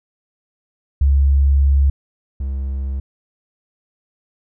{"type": "tone pair in turn", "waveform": ["sine", "triangle"], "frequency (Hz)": [69.3, 67.4], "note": ["C#2", "C#2"], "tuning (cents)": [0, -48], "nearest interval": "unison", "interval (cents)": 48, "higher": "first", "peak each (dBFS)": [-10, -18], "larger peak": "first", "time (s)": [[1.01, 1.9], [2.4, 3]], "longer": "first", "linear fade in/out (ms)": 5, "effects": []}